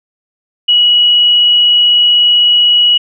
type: tone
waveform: sine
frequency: 2919 Hz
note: F#7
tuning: 24 cents flat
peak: -5 dBFS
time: 0.68-2.98 s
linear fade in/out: 10 ms
effects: none